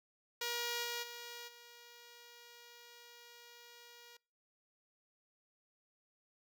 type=tone with level steps; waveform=5% pulse; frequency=476.4 Hz; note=A#4; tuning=38 cents sharp; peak=-25 / -27 / -35 / -44 dBFS; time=0.41-4.17 s; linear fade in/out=5 ms; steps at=0.83 / 1.02 / 1.47 s; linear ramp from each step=20 ms; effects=noise-tail reverb RT60 0.4 s tail -26 dB re dry